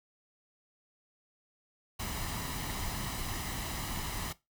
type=noise with comb filter; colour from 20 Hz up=pink; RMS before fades=-37 dBFS; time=1.99-4.33 s; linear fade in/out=10 ms; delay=1 ms; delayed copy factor=+0.5; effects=noise-tail reverb RT60 0.2 s tail -18 dB re dry